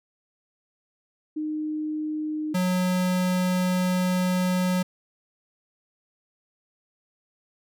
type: tone pair in turn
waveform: sine / square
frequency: 306.9 / 182.48 Hz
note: D#4 / F#3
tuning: -24 / -24 cents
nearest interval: major sixth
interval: 900 cents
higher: first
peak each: -26 / -22 dBFS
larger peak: second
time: 1.36-2.54 / 2.54-4.83 s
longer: second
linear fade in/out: 10 ms
effects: none